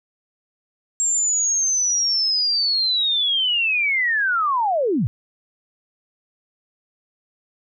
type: linear sweep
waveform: sine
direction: down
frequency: 7490 to 91.3 Hz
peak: -17 dBFS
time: 1-5.07 s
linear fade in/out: 0 ms
effects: none